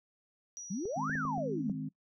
sine tone with exponential decay, 5810 Hz, F#8, 32 cents flat, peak -39 dBFS, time 0.57-1.72 s, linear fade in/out 0 ms, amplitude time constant 250 ms
sine exponential two-way sweep, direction up then down, 170.2 to 1861 to 170.2 Hz, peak -33 dBFS, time 0.7-1.74 s, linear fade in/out 10 ms, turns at 1.14 s
clicks, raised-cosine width 2 ms, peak -32 dBFS, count 6, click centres 0.855 / 1.097 / 1.154 / 1.252 / 1.379 / 1.697 s
sine chord, Ab major, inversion second, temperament equal, 155.56 / 207.7 / 261.6 Hz, Eb3 / Ab3 / C4, 0 / 0 / 0 cents, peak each -39 / -42 / -38 dBFS, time 0.96-1.89 s, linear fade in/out 10 ms
effects noise-tail reverb RT60 0.1 s tail -20 dB re dry

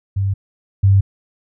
sine tone pair in turn, 98 / 98 Hz, G2 / G2, 0 / 0 cents, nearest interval unison, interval 0 cents, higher neither, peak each -15 / -8 dBFS, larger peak second, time 0.16-0.34 / 0.83-1.01 s, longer neither, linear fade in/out 10 ms, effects none

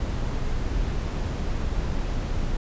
brown noise, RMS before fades -26 dBFS, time 0-2.57 s, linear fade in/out 5 ms, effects resampled to 16000 Hz

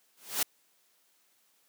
white noise with exponential growth, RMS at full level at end -24 dBFS, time 0.17-0.43 s, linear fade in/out 5 ms, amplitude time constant 56 ms, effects white hiss -69 dBFS RMS until 1.68 s + high-pass 200 Hz 12 dB/octave

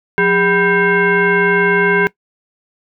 sine tone with frequency modulation, 987.8 Hz, B5, in tune, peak -10 dBFS, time 0.18-2.07 s, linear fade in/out 0 ms, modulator 583 Hz, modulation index 1.9, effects noise-tail reverb RT60 0.1 s tail -20 dB re dry

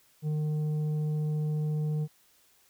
sine tone with tanh clipping, 152.4 Hz, D#3, 36 cents flat, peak -28 dBFS, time 0.22-2.08 s, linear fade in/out 50 ms, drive 6 dB, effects white hiss -64 dBFS RMS until 2.69 s

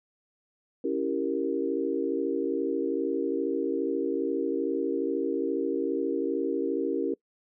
sine chord, C# diminished seventh, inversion none, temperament equal, 277.2 / 329.6 / 392 / 466.2 Hz, C#4 / E4 / G4 / Bb4, 0 / 0 / 0 / 0 cents, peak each -31 dBFS, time 0.84-7.14 s, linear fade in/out 5 ms, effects noise-tail reverb RT60 0.1 s tail -23 dB re dry

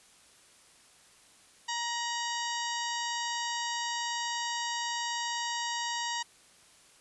harmonic tone with a mistuned harmonic, 941 Hz, A#5, 16 cents sharp, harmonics 1 / 2 / 3 / 4 / 5 / 6 / 7 / 8, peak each -35 / -38 / -40 / -41 / -42 / -43 / -43 / -44 dBFS, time 1.68-6.23 s, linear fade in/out 10 ms, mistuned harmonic 3, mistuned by +68 cents, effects white hiss -59 dBFS RMS until 7 s + resampled to 24000 Hz

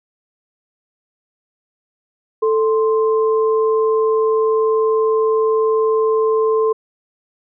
sine tone pair together, 440 / 1046.5 Hz, A4 / C6, 0 / 0 cents, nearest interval octave + minor third, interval 1500 cents, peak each -13 / -22 dBFS, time 2.42-6.73 s, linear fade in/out 10 ms, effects none

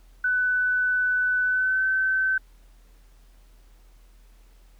sine tone with pitch glide, 1497 to 1534.6 Hz, F#6 to G6, +20 to -37 cents, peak -20 dBFS, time 0.24-2.38 s, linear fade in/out 5 ms, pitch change +43 cents, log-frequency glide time 1.44-1.85 s, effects added 41 Hz sine -50 dBFS peak until 4.79 s + pink hiss -63 dBFS RMS until 4.79 s

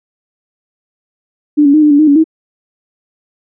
sine tone with pitch steps, 296.1 / 282.1 / 307.5 / 299.4 / 287.1 / 308.4 / 284.3 / 318.8 Hz, D4 / C#4 / D#4 / D4 / D4 / D#4 / C#4 / D#4, +14 / +30 / -20 / +33 / -39 / -15 / +44 / +42 cents, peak -4 dBFS, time 1.57-2.242 s, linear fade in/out 20 ms, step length 84 ms, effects none

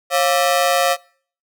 sawtooth ring-modulated tone, 622.3 Hz, D#5, in tune, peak -7 dBFS, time 0.1-0.97 s, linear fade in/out 50 ms, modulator 79.7 Hz, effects noise-tail reverb RT60 0.5 s tail -24 dB re dry

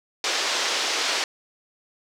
white band-pass noise, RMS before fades -25 dBFS, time 0.24-1.24 s, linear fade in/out 2 ms, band 340 to 5800 Hz, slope 24 dB/octave, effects none

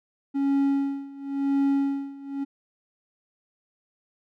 triangle tone with tremolo, 277.2 Hz, C#4, in tune, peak -17 dBFS, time 0.34-2.45 s, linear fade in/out 20 ms, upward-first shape sine, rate 0.95 Hz, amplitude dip 90%, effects none

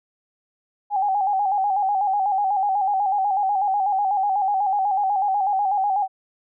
sine tone with vibrato, 794 Hz, G5, 22 cents sharp, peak -18 dBFS, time 0.9-6.08 s, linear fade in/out 50 ms, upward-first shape square, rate 8.1 Hz, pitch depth 65 cents each way, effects none

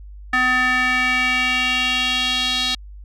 square tone with band-pass filter sweep, 253.3 Hz, B3, 44 cents sharp, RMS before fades -19 dBFS, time 0.33-2.75 s, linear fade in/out 5 ms, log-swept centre 1700 to 3800 Hz, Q 3.4, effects added 50 Hz sine -35 dBFS peak until 3.04 s

